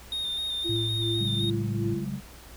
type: tone with vibrato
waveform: triangle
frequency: 3669 Hz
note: A#7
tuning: 28 cents flat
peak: -27 dBFS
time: 0.12-1.5 s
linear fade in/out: 2 ms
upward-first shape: square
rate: 3.9 Hz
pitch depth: 23 cents each way
type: tone with tremolo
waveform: sine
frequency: 340.4 Hz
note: F4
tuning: 44 cents flat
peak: -28 dBFS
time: 0.64-2.06 s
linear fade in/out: 20 ms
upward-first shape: sine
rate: 2.6 Hz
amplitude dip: 80%
type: tone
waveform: sine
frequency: 110 Hz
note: A2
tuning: in tune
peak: -28 dBFS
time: 0.69-1.94 s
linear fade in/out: 5 ms
type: chord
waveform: sine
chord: C# suspended fourth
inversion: none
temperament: equal with one note detuned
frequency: 138.59 / 189.1 / 207.7 Hz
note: C#3 / F#3 / G#3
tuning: 0 / +38 / 0 cents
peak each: -34 dBFS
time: 1.17-2.21 s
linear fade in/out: 50 ms
effects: added 60 Hz sine -49 dBFS peak until 2.56 s + pink hiss -49 dBFS RMS until 2.56 s